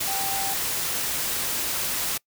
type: tone in noise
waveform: sine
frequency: 783 Hz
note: G5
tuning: 2 cents flat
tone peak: -30 dBFS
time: 0.07-0.54 s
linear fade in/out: 10 ms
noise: white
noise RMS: -27 dBFS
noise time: 0-2.18 s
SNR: -6 dB
effects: noise-tail reverb RT60 0.1 s tail -24 dB re dry